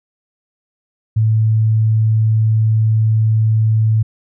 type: tone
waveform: sine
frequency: 110 Hz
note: A2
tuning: in tune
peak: -10 dBFS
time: 1.16-4.03 s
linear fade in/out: 10 ms
effects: none